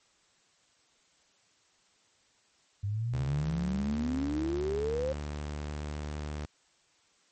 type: exponential sweep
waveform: sine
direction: up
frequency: 98 to 538 Hz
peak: -29 dBFS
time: 2.83-5.13 s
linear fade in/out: 10 ms
type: tone with pitch glide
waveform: sawtooth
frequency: 72 to 74.54 Hz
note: D2 to D2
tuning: -34 to +26 cents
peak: -31 dBFS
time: 3.13-6.46 s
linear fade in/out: 10 ms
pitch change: +60 cents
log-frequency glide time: 3.31-6 s
effects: white hiss -67 dBFS RMS until 7.31 s + MP3 32 kbps